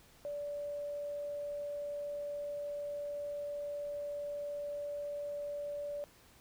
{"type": "tone", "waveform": "sine", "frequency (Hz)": 580, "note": "D5", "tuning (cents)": -22, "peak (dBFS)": -37, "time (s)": [0.25, 6.04], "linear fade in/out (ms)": 0, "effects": ["pink hiss -62 dBFS RMS until 6.4 s"]}